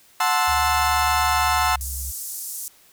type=chord; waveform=35% pulse; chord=F# half-diminished seventh; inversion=none; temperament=equal with one note detuned; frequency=735.3 / 880 / 1046.5 / 1318.5 Hz; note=F#5 / A5 / C6 / E6; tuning=-11 / 0 / 0 / 0 cents; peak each=-22 dBFS; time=0.2-1.76 s; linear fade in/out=5 ms
type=tone with pitch glide; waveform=sine; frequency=73.5 to 67.4 Hz; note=D2 to C#2; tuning=+2 to -48 cents; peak=-29 dBFS; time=0.47-2.12 s; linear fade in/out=20 ms; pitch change=-150 cents; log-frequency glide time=1.65-1.74 s
type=band-pass noise; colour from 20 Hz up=white; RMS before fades=-32 dBFS; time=1.81-2.68 s; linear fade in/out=0 ms; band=6300 to 14000 Hz; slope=24 dB/octave
effects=white hiss -54 dBFS RMS until 2.92 s